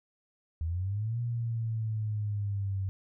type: linear two-way sweep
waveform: sine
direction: up then down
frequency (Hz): 77.78 to 119.8 to 95.3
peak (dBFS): -29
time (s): 0.61-2.89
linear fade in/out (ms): 0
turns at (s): 1.2
effects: none